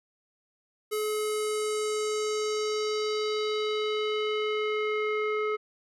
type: tone with low-pass filter sweep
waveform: square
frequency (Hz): 426.8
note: G#4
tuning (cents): +47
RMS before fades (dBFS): -29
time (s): 0.91-5.57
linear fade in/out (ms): 20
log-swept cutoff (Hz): 12000 to 1800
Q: 2.5
effects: none